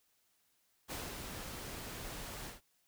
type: noise with ADSR envelope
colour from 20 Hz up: pink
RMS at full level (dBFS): -41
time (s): 0.88-2.61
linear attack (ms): 34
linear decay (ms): 210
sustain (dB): -4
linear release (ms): 150
effects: white hiss -75 dBFS RMS until 2.87 s